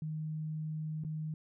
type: tone with dropouts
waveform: sine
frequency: 155.56 Hz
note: D#3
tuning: in tune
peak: -35 dBFS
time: 0.02-1.34 s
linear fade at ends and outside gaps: 2 ms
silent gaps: 1.038-1.048 s
effects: none